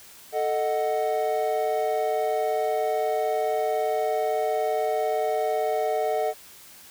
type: chord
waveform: triangle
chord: D# diminished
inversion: second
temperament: equal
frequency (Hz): 440 / 622.3 / 740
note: A4 / D#5 / F#5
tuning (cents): 0 / 0 / 0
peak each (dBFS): -25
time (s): 0.32-6.34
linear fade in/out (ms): 50
effects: white hiss -48 dBFS RMS until 6.9 s